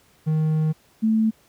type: tone pair in turn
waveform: triangle / sine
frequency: 156.3 / 220.3 Hz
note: D#3 / A3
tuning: +8 / +2 cents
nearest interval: tritone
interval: 594 cents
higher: second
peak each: -16 dBFS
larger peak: neither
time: 0.26-0.73 / 1.02-1.31 s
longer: first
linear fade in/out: 20 ms
effects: pink hiss -58 dBFS RMS until 1.48 s + high-pass 60 Hz 12 dB/octave